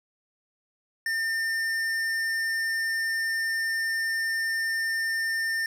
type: tone with tanh clipping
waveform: sine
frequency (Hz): 1805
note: A6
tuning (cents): +44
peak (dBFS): -27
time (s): 1.06-5.66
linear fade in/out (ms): 2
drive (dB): 14
effects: none